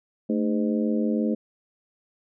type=harmonic tone with a mistuned harmonic; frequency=102.2 Hz; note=G#2; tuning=27 cents flat; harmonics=2 / 3 / 4 / 5 / 6; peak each=-23 / -28 / -32 / -31 / -38 dBFS; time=0.29-1.35 s; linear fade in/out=10 ms; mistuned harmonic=2; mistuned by=+130 cents; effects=none